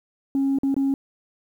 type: tone with dropouts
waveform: sine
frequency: 273.2 Hz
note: C#4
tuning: 25 cents flat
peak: -17 dBFS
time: 0.35-0.94 s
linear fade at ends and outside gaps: 1 ms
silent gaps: 0.586-0.633 / 0.743-0.765 s
effects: tanh soft clip ceiling -16 dBFS + 9-bit